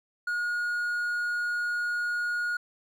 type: tone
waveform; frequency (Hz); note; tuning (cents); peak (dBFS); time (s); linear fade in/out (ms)
triangle; 1440; F#6; -47; -25; 0.27-2.57; 5
effects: none